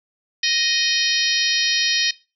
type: harmonic tone with a mistuned harmonic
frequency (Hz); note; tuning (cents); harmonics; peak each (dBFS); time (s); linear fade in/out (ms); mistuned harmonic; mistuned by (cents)
622.3; D#5; 0; 3 / 4 / 5 / 6 / 7 / 8 / 9; -25 / -25 / -25 / -25 / -25 / -25 / -25; 0.43-2.11; 5; 7; -34
effects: noise-tail reverb RT60 0.3 s tail -21 dB re dry